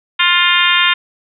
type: harmonic tone with a mistuned harmonic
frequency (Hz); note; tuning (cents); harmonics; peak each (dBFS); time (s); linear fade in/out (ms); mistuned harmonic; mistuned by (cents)
351.4; F4; +11; 3 / 4 / 5 / 6 / 7 / 8 / 9 / 10; -18 / -18 / -18 / -18 / -18 / -18 / -18 / -18; 0.19-0.94; 10; 10; +52
effects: none